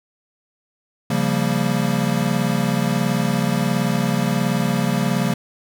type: chord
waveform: square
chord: G half-diminished seventh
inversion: second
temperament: equal with one note detuned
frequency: 137.48 / 174.61 / 196 / 233.1 Hz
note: Db3 / F3 / G3 / Bb3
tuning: -14 / 0 / 0 / 0 cents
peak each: -24 dBFS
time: 1.1-5.34 s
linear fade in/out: 5 ms
effects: none